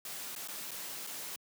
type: noise with dropouts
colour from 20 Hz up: white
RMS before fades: -42 dBFS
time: 0.05-1.36 s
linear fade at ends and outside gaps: 2 ms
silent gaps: 0.352-0.361 / 0.476-0.484 / 0.709-0.715 / 1.067-1.071 s
effects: high-pass 150 Hz 12 dB/octave